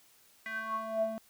square tone with band-pass filter sweep, 221.7 Hz, A3, 13 cents sharp, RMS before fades -35 dBFS, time 0.46-1.18 s, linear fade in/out 0 ms, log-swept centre 1900 to 480 Hz, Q 8.4, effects white hiss -63 dBFS RMS until 1.29 s

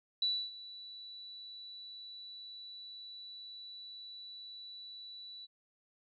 sine tone with ADSR envelope, 3951 Hz, B7, in tune, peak -28 dBFS, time 0.22-5.47 s, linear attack 3 ms, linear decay 280 ms, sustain -18 dB, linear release 29 ms, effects none

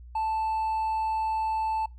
sine tone with hard clipping, 880 Hz, A5, in tune, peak -26 dBFS, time 0.15-1.86 s, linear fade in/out 5 ms, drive 2 dB, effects noise-tail reverb RT60 0.2 s tail -23 dB re dry + added 60 Hz sine -43 dBFS peak until 1.98 s

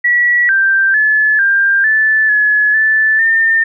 sine tone with pitch steps, 1936 / 1572 / 1723 / 1593 / 1749 / 1702 / 1752 / 1807 Hz, B6 / G6 / A6 / G6 / A6 / G#6 / A6 / A6, -35 / +4 / -37 / +27 / -11 / +42 / -8 / +46 cents, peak -8 dBFS, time 0.04-3.64 s, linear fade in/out 10 ms, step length 450 ms, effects none

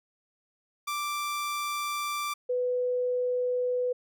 sawtooth / sine tone pair in turn, 1175 / 496.9 Hz, D6 / B4, +1 / +11 cents, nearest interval octave + minor third, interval 1490 cents, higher first, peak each -26 / -25 dBFS, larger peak second, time 0.87-2.34 / 2.49-3.93 s, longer first, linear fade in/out 10 ms, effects none

